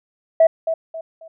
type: tone with echo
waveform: sine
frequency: 651 Hz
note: E5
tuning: 22 cents flat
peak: -7 dBFS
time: 0.4-0.47 s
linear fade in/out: 5 ms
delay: 270 ms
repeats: 3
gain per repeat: -10 dB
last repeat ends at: 1.28 s
effects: tanh soft clip ceiling -4 dBFS